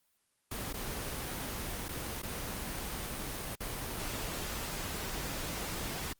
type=noise with dropouts; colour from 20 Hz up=pink; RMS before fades=-38 dBFS; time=0.51-6.13 s; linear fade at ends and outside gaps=5 ms; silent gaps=0.729-0.739 / 1.884-1.889 / 2.221-2.231 / 3.555-3.603 s; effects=white hiss -75 dBFS RMS until 6.19 s + Opus 24 kbps